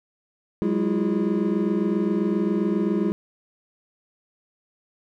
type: tone cluster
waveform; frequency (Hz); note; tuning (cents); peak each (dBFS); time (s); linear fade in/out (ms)
triangle; 186.2 / 206.2 / 329.5 / 357 / 412.6; F#3 / G#3 / E4 / F4 / G#4; +11 / -12 / -1 / +38 / -11; -26 / -22 / -24 / -27 / -28; 0.62-3.12; 0
effects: none